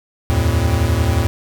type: tone cluster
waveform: square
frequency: 75.7 / 87 / 112.2 Hz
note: D#2 / F2 / A2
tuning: -47 / -6 / +34 cents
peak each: -19 dBFS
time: 0.3-1.27 s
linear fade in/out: 0 ms
effects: none